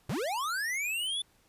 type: linear sweep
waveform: square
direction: up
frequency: 91.2 to 3520 Hz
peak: -31 dBFS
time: 0.09-1.22 s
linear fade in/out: 5 ms
effects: pink hiss -66 dBFS RMS until 1.48 s + resampled to 32000 Hz